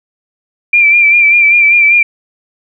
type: tone with vibrato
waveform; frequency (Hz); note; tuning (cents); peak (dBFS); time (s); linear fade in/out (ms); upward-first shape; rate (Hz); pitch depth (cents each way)
sine; 2363; D7; +10; -4; 0.73-2.03; 5; sine; 5.1; 43
effects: none